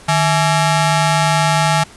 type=ring-modulated tone; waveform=sawtooth; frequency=499.9 Hz; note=B4; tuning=21 cents sharp; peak=-5 dBFS; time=0.08-1.84 s; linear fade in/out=10 ms; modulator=346 Hz; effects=pink hiss -41 dBFS RMS until 1.96 s + resampled to 24000 Hz